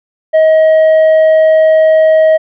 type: tone with tanh clipping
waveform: sine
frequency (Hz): 633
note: D#5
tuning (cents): +30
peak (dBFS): -5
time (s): 0.33-2.38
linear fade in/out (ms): 20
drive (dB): 4
effects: none

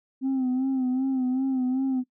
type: tone with vibrato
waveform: sine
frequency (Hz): 260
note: C4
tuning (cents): -11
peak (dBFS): -20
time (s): 0.21-2.04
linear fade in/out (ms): 50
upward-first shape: sine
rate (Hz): 2.6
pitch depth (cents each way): 55
effects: noise-tail reverb RT60 0.1 s tail -19 dB re dry + tanh soft clip ceiling -21 dBFS

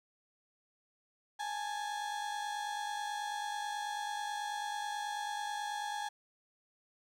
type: tone pair together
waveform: 35% pulse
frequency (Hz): 827 / 876.2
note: G#5 / A5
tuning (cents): -8 / -7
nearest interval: minor second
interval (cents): 101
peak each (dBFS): -36 / -40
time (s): 1.39-6.09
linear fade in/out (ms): 10
effects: low-pass 9000 Hz 12 dB/octave + 11-bit

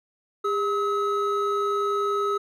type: tone pair together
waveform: triangle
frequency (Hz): 404.5 / 1284.2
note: G#4 / E6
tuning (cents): -46 / -46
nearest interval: octave + minor sixth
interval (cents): 2000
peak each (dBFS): -23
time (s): 0.44-2.38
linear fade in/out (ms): 10
effects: none

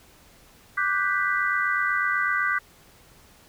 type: chord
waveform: sine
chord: G major seventh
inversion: second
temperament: equal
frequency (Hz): 1174.7 / 1480 / 1568 / 1975.5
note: D6 / F#6 / G6 / B6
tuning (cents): 0 / 0 / 0 / 0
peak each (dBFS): -27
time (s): 0.77-2.59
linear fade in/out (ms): 10
effects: pink hiss -54 dBFS RMS until 3.48 s

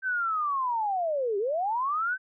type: linear two-way sweep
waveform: sine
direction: down then up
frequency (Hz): 1560 to 385.1 to 1560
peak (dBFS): -25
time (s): 0.02-2.18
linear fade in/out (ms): 50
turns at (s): 1.38
effects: none

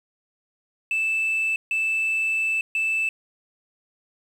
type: tone bursts at uneven times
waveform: sine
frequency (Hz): 2637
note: E7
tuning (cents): 0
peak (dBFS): -19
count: 3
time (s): 0.91-1.56 / 1.71-2.61 / 2.75-3.09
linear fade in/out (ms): 2
effects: tanh soft clip ceiling -18 dBFS + 8-bit

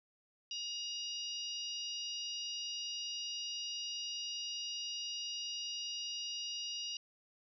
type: harmonic tone with a mistuned harmonic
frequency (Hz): 950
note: A#5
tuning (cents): +33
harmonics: 3 / 4 / 5 / 6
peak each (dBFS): -41 / -49 / -45 / -47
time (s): 0.51-6.97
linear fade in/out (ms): 2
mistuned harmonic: 5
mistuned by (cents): +27
effects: none

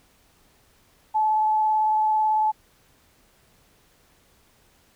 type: tone with vibrato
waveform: sine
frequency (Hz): 863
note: A5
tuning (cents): -34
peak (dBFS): -18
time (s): 1.14-2.52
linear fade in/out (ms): 20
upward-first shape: square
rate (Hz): 18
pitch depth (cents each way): 9
effects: pink hiss -60 dBFS RMS until 4.95 s

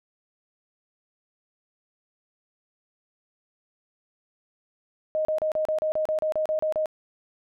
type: tone bursts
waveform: sine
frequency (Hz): 622.3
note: D#5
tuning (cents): 0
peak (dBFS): -22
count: 13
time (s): 5.15-6.858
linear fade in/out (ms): 0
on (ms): 100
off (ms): 34
effects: none

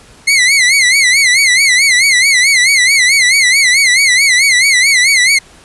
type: tone with vibrato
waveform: sawtooth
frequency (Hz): 2102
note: C7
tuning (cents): +7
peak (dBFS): -3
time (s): 0.27-5.39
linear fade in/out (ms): 10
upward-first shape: sine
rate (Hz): 4.6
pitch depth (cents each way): 130
effects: pink hiss -41 dBFS RMS until 5.64 s + resampled to 24000 Hz

